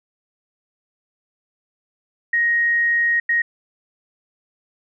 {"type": "tone bursts at uneven times", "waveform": "sine", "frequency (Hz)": 1876, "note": "A#6", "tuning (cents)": 11, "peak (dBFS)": -15, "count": 2, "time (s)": [[2.33, 3.2], [3.29, 3.42]], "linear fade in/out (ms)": 5, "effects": []}